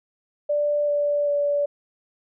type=tone with pitch steps; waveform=sine; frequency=587.3 / 582.2 / 577.2 Hz; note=D5 / D5 / D5; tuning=0 / -15 / -30 cents; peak=-19 dBFS; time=0.49-1.66 s; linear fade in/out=10 ms; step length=390 ms; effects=none